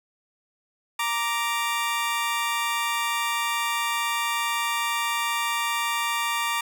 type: tone pair together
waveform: 20% pulse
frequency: 932.4 / 1174.7 Hz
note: A#5 / D6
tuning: 0 / 0 cents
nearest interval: major third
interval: 400 cents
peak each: -22 dBFS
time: 0.99-6.61 s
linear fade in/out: 5 ms
effects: none